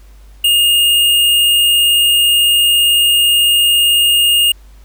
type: tone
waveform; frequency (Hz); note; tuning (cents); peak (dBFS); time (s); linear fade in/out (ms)
square; 2837; F7; +27; -9; 0.44-4.52; 5
effects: added 50 Hz sine -37 dBFS peak until 4.84 s + pink hiss -51 dBFS RMS until 4.84 s